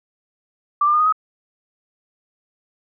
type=tone with pitch steps; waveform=sine; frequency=1172 / 1195.2 / 1219 / 1243.1 / 1267.8 Hz; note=D6 / D6 / D#6 / D#6 / D#6; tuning=-4 / +30 / -36 / -2 / +32 cents; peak=-13 dBFS; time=0.81-1.125 s; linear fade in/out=5 ms; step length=63 ms; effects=none